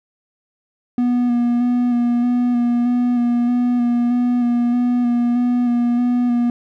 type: tone with vibrato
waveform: triangle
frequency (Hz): 242.2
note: B3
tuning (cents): -34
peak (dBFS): -12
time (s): 0.98-6.5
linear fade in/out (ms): 2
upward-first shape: square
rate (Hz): 1.6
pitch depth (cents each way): 17
effects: none